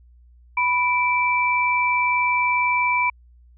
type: tone pair together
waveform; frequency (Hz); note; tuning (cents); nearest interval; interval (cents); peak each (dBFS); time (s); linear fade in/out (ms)
sine; 987.8 / 2331; B5 / D7; 0 / -14; octave + minor third; 1486; -20; 0.57-3.1; 5
effects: added 60 Hz sine -48 dBFS peak until 3.57 s